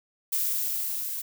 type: noise with level ramp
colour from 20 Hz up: violet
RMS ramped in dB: -26 to -33 dBFS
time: 0.32-1.22 s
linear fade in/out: 10 ms
effects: none